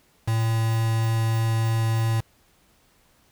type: tone with quantisation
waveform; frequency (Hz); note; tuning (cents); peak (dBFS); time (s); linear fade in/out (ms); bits
triangle; 112.9; A2; +45; -18; 0.27-2.21; 10; 5
effects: pink hiss -61 dBFS RMS until 3.31 s